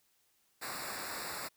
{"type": "noise with comb filter", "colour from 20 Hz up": "pink", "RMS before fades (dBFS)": -41, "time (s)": [0.61, 1.49], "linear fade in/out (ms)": 20, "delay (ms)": 0.32, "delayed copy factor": -1, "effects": ["white hiss -73 dBFS RMS until 1.56 s"]}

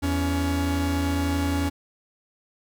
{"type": "tone pair together", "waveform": "45% pulse", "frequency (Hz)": [83.4, 280.8], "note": ["E2", "C#4"], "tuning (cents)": [21, 22], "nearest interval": "octave + major sixth", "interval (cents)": 2101, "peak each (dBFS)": -25, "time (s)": [0.02, 1.7], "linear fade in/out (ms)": 20, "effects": []}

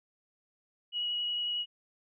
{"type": "tone with vibrato", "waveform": "sine", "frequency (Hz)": 2914, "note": "F#7", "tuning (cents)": -27, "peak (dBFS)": -30, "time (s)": [0.92, 1.66], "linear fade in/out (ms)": 50, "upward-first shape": "sine", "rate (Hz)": 11, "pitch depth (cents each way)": 10, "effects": []}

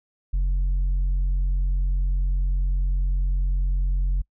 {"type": "tone with tanh clipping", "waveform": "sine", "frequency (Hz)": 45, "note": "F#1", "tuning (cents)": -47, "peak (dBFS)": -20, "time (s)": [0.33, 4.22], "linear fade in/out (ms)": 10, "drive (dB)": 3, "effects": ["noise-tail reverb RT60 0.1 s tail -26 dB re dry"]}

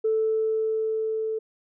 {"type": "tone with level ramp", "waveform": "sine", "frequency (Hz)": 440, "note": "A4", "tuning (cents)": 0, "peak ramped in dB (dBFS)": [-19, -25], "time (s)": [0.04, 1.39], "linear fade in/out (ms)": 10, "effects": ["tanh soft clip ceiling -15 dBFS"]}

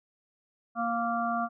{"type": "harmonic tone with a mistuned harmonic", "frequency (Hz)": 233.5, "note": "A#3", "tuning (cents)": 3, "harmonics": [1, 3, 5, 6], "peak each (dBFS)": [-33, -30, -32, -36], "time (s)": [0.75, 1.49], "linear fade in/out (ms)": 50, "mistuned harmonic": 6, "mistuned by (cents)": -16, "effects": []}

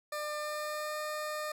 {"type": "tone with pitch glide", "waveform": "20% pulse", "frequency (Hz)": [599, 607.7], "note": ["D5", "D#5"], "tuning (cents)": [34, -41], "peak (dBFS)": -30, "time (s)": [0.12, 1.52], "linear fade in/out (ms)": 5, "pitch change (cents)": 25, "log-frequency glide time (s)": [0.3, 0.99], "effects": []}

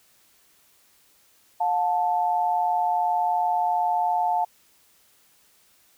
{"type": "tone pair together", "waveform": "sine", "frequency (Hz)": [716, 878.7], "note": ["F5", "A5"], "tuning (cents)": [43, -3], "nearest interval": "major third", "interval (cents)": 354, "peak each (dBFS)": -23, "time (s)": [1.6, 4.45], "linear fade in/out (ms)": 10, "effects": ["white hiss -60 dBFS RMS until 5.97 s"]}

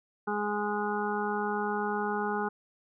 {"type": "harmonic tone", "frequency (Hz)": 207.7, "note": "G#3", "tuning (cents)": 0, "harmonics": [1, 2, 4, 5, 6, 7], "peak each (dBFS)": [-35, -33, -33, -40, -38, -37], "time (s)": [0.27, 2.49], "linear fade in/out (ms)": 10, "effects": []}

